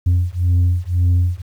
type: beating tone pair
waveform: sine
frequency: 87.7 / 89.6 Hz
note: F2 / F2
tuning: +8 / +45 cents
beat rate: 1.9 Hz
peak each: -14 dBFS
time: 0.06-1.42 s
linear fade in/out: 10 ms
effects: tanh soft clip ceiling -10 dBFS + 8-bit